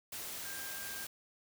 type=tone in noise; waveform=sine; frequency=1596 Hz; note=G6; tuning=31 cents sharp; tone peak=-47 dBFS; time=0.45-1.05 s; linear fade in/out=5 ms; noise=white; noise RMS=-43 dBFS; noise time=0.12-1.07 s; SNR=-7 dB; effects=none